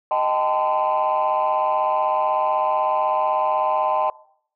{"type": "chord", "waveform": "sine", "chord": "A half-diminished seventh", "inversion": "second", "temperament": "equal with one note detuned", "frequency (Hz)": [622.3, 784, 880, 1025.6], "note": ["Eb5", "G5", "A5", "C6"], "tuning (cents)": [0, 0, 0, -35], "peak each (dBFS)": -22, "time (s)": [0.11, 4.1], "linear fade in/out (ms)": 2, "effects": ["noise-tail reverb RT60 0.6 s tail -21 dB re dry", "tanh soft clip ceiling -12 dBFS"]}